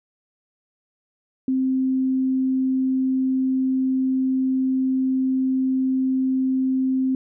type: tone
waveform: sine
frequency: 261.6 Hz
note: C4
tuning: in tune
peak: -18 dBFS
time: 1.48-7.15 s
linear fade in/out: 2 ms
effects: none